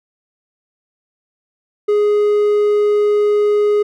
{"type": "tone", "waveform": "triangle", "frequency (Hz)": 416, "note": "G#4", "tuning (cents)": 3, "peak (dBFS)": -9, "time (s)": [1.88, 3.83], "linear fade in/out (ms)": 10, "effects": []}